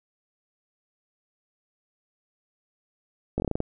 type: slowing click train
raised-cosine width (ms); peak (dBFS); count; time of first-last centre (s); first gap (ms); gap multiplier
2; -13; 8; 3.38-3.604; 19; 1.17
effects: none